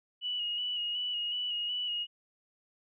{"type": "tone with vibrato", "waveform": "sine", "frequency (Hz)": 2917, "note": "F#7", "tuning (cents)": -25, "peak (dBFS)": -31, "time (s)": [0.21, 2.07], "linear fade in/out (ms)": 50, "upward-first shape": "square", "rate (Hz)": 2.7, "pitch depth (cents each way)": 25, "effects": []}